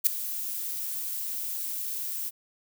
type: noise with ADSR envelope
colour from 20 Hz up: violet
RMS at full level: -17 dBFS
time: 0.04-2.31 s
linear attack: 28 ms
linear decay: 3 ms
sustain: -16 dB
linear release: 33 ms
effects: none